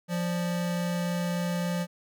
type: tone pair together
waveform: square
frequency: 174.81 / 588 Hz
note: F3 / D5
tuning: +2 / +2 cents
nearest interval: octave + major sixth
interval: 2100 cents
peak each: -28 / -38 dBFS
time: 0.08-1.87 s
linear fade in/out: 50 ms
effects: none